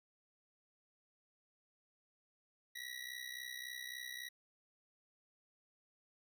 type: ring-modulated tone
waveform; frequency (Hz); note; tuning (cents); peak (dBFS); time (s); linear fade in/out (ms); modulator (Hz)
25% pulse; 1929; B6; -41; -38; 2.75-4.29; 10; 31.8
effects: none